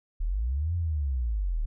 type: linear two-way sweep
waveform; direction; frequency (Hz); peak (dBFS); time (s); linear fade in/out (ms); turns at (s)
sine; up then down; 34.65 to 88.2 to 34.65; -25; 0.2-1.66; 10; 0.75
effects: none